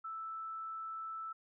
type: tone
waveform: sine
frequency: 1318.5 Hz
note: E6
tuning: in tune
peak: -40 dBFS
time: 0.04-1.33 s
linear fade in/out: 10 ms
effects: none

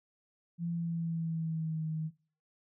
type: tone with pitch glide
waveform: sine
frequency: 170 to 157.7 Hz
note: F3 to D#3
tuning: -46 to +24 cents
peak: -32 dBFS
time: 0.58-2.11 s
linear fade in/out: 50 ms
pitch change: -130 cents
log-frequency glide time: 0.68-1.85 s
effects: noise-tail reverb RT60 0.4 s tail -18 dB re dry

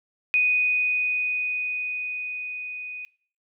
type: tone with level ramp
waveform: sine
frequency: 2487 Hz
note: D#7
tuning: 1 cent flat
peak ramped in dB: -17 to -33 dBFS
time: 0.34-3.05 s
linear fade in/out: 0 ms
effects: noise-tail reverb RT60 0.5 s tail -22 dB re dry

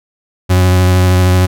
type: tone with vibrato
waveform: 40% pulse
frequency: 91.5 Hz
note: F#2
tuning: 19 cents flat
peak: -6 dBFS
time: 0.49-1.47 s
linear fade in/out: 20 ms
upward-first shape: triangle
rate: 13 Hz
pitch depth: 22 cents each way
effects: none

